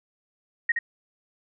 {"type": "tone with echo", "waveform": "sine", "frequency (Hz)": 1875, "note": "A#6", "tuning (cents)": 10, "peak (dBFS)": -18, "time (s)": [0.69, 0.72], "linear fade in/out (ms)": 5, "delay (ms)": 70, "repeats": 1, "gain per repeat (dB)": -5, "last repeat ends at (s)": 0.79, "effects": []}